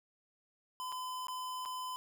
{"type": "tone with dropouts", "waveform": "square", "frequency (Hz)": 1015, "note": "B5", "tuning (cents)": 47, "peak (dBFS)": -39, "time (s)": [0.8, 1.96], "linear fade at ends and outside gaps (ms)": 0, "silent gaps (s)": [[0.92, 0.924], [1.27, 1.283], [1.652, 1.658]], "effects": []}